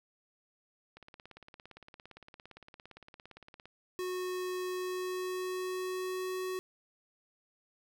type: click train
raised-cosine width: 0.3 ms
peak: -35 dBFS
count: 48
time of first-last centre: 0.97-3.656 s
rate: 17.5 Hz
type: tone with pitch glide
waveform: square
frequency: 366.1 to 371.4 Hz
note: F#4 to F#4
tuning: -18 to +7 cents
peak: -35 dBFS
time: 3.99-6.59 s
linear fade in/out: 0 ms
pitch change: +25 cents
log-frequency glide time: 4.66-6.38 s
effects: none